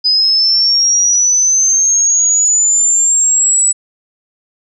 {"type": "linear sweep", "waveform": "sine", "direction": "up", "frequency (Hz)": [4978, 7902], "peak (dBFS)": -8, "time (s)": [0.04, 3.73], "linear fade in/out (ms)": 20, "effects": []}